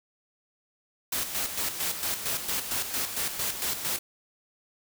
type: noise with tremolo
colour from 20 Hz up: white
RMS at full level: -29 dBFS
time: 1.12-3.99 s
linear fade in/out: 5 ms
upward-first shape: square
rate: 4.4 Hz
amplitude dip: 55%
effects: none